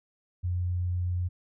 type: tone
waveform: sine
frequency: 89.2 Hz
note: F2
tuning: 37 cents sharp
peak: -26 dBFS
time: 0.43-1.29 s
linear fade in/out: 20 ms
effects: none